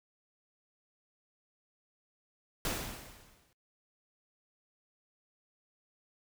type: noise with exponential decay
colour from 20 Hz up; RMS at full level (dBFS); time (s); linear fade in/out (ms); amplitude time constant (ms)
pink; -32; 2.65-3.53; 1; 190
effects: noise-tail reverb RT60 0.2 s tail -25 dB re dry